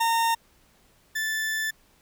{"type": "tone pair in turn", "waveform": "40% pulse", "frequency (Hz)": [917, 1756.2], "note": ["A#5", "A6"], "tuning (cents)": [-29, -4], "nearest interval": "major seventh", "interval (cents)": 1125, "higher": "second", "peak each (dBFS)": [-20, -25], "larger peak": "first", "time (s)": [[0, 0.35], [1.15, 1.71]], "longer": "second", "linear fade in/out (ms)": 10, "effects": ["pink hiss -61 dBFS RMS until 2.01 s"]}